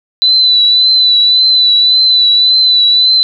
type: tone with vibrato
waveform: sine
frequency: 3995 Hz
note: B7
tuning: 19 cents sharp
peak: -5 dBFS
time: 0.22-3.23 s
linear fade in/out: 0 ms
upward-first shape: triangle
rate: 1.8 Hz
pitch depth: 41 cents each way
effects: none